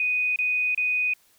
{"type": "tone bursts", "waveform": "sine", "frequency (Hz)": 2489, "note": "D#7", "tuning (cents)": 0, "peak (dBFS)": -21, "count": 3, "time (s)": [0, 1.136], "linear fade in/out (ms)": 2, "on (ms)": 360, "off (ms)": 28, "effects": ["white hiss -61 dBFS RMS until 1.38 s"]}